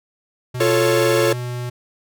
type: tone with pitch glide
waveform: square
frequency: 124.9 to 122.68 Hz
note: B2 to B2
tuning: +20 to -11 cents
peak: -25 dBFS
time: 0.54-1.7 s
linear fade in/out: 10 ms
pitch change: -31 cents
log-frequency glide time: 0.86-1.51 s
type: chord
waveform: 45% pulse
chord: F augmented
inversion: none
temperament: equal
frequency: 349.2 / 440 / 554.4 Hz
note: F4 / A4 / C#5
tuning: 0 / 0 / 0 cents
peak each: -19 dBFS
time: 0.6-1.33 s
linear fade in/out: 5 ms
effects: none